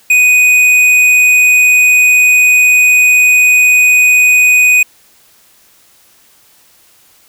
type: tone with tanh clipping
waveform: sine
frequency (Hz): 2489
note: D#7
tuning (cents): 0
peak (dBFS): -6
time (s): 0.1-4.83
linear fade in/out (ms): 5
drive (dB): 11
effects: white hiss -47 dBFS RMS until 7.28 s